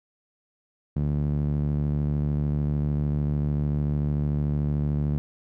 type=tone with band-pass filter; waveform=sawtooth; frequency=73.42 Hz; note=D2; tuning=in tune; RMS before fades=-25 dBFS; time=0.96-5.18 s; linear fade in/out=0 ms; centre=160 Hz; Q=1.8; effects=none